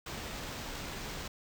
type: noise with sample-and-hold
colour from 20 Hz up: pink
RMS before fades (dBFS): -41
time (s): 0.06-1.28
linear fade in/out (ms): 5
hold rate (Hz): 11025
effects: none